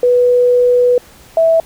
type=tone pair in turn; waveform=sine; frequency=491.9 / 654.7 Hz; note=B4 / E5; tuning=-7 / -12 cents; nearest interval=perfect fourth; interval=495 cents; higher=second; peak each=-7 dBFS; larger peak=neither; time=0.03-0.98 / 1.37-1.6 s; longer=first; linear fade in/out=2 ms; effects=pink hiss -42 dBFS RMS until 1.65 s